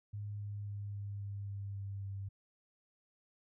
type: tone with pitch steps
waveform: sine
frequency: 103.2 / 102.49 / 101.78 / 101.08 / 100.38 / 99.68 / 99 / 98.31 Hz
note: G#2 / G#2 / G#2 / G#2 / G2 / G2 / G2 / G2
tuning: -10 / -22 / -34 / -46 / +42 / +29 / +18 / +5 cents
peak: -39 dBFS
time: 0.13-2.29 s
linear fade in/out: 10 ms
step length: 270 ms
effects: none